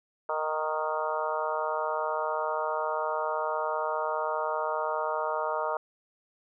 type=harmonic tone with a mistuned harmonic; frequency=155.2 Hz; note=D#3; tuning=4 cents flat; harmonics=3 / 4 / 5 / 6 / 7 / 8 / 9; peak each=-36 / -32 / -38 / -33 / -37 / -35 / -40 dBFS; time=0.29-5.77 s; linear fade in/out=2 ms; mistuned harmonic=7; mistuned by=+16 cents; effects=none